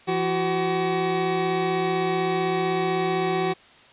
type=tone pair together; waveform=25% pulse; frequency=170.3 / 376.4 Hz; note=F3 / F#4; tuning=-43 / +30 cents; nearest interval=octave + major second; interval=1373 cents; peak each=-24 / -19 dBFS; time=0.07-3.54 s; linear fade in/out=20 ms; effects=white hiss -51 dBFS RMS until 3.92 s + resampled to 8000 Hz